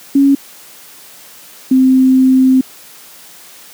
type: tone pair in turn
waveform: sine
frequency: 277.2 / 260.6 Hz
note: C#4 / C4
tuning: 0 / -7 cents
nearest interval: minor second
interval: 107 cents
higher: first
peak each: -5 dBFS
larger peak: neither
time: 0.15-0.35 / 1.71-2.61 s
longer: second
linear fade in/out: 5 ms
effects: white hiss -38 dBFS RMS until 3.73 s + high-pass 150 Hz 12 dB/octave